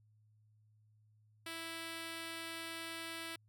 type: tone with notch filter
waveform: 5% pulse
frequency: 329.6 Hz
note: E4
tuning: in tune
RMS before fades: -45 dBFS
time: 1.46-3.36 s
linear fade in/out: 5 ms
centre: 830 Hz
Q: 1.9
effects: added 107 Hz sine -66 dBFS peak until 3.48 s